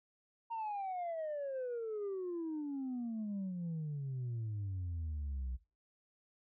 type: exponential sweep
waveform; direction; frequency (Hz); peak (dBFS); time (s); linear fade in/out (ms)
sine; down; 932.3 to 60.5; -35; 0.5-5.57; 20
effects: noise-tail reverb RT60 0.3 s tail -18 dB re dry + tanh soft clip ceiling -35 dBFS